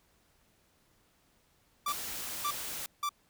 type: tone bursts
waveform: 45% pulse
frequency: 1170 Hz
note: D6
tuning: 7 cents flat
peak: -30 dBFS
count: 3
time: 1.86-3.092 s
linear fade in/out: 5 ms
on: 64 ms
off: 520 ms
type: noise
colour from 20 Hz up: white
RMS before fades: -39 dBFS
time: 1.88-2.86 s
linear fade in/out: 0 ms
effects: pink hiss -69 dBFS RMS until 3.29 s